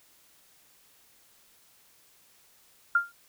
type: tone with exponential decay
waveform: sine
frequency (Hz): 1396.9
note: F6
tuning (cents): 0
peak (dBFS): -16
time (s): 2.95-3.12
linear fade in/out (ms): 5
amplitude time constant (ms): 35
effects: white hiss -61 dBFS RMS until 3.28 s